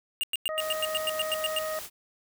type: tone bursts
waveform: square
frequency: 2824 Hz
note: F7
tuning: 19 cents sharp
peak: -26 dBFS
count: 12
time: 0.21-1.587 s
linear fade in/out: 0 ms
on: 24 ms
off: 99 ms
type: harmonic tone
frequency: 626 Hz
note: D#5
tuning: 10 cents sharp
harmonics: 1 / 2 / 3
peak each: -31 / -37 / -41 dBFS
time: 0.49-1.79 s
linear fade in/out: 0 ms
type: noise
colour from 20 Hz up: white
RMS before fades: -40 dBFS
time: 0.57-1.9 s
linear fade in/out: 50 ms
effects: none